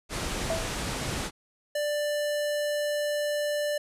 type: low-pass noise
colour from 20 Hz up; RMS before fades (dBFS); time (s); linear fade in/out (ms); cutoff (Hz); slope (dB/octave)
pink; -32; 0.09-1.31; 50; 10000; 24
type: tone with exponential decay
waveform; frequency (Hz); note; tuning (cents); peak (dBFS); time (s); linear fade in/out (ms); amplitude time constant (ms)
sine; 655; E5; -11; -23; 0.5-0.79; 2; 61
type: tone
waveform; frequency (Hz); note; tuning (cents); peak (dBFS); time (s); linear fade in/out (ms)
square; 590; D5; +8; -27; 1.75-3.78; 5
effects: resampled to 32000 Hz